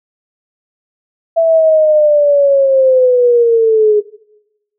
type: linear sweep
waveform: sine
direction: down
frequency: 665 to 415.3 Hz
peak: -6 dBFS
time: 1.36-4.01 s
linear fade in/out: 20 ms
effects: noise-tail reverb RT60 0.9 s tail -19 dB re dry